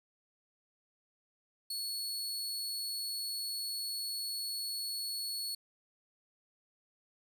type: tone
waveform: sawtooth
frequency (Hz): 4390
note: C#8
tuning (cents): -18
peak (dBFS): -33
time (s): 1.7-5.55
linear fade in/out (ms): 5
effects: none